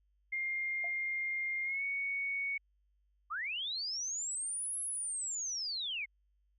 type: tone with pitch glide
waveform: sine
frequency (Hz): 2116 to 2226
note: C7 to C#7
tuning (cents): +19 to +7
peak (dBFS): -33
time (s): 0.32-2.58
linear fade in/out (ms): 10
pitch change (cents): +88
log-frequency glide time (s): 1.64-1.83
type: tone with exponential decay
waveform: sine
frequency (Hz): 690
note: F5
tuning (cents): -21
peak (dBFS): -40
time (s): 0.84-0.95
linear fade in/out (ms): 2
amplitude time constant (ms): 23
type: linear two-way sweep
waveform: sine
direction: up then down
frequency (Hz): 1125 to 11000 to 2083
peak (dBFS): -35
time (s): 3.3-6.06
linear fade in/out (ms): 20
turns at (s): 4.8
effects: added 50 Hz sine -70 dBFS peak until 6.58 s

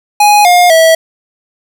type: tone with pitch steps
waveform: square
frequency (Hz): 831 / 711 / 650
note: G#5 / F5 / E5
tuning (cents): +1 / +31 / -24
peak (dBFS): -4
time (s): 0.2-0.95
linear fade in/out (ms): 5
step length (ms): 250
effects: 7-bit

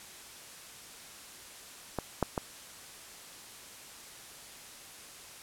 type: clicks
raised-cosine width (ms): 1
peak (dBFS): -17 / -12 / -16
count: 3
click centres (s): 1.987 / 2.227 / 2.378
effects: white hiss -49 dBFS RMS until 5.42 s + low-pass 11000 Hz 12 dB/octave

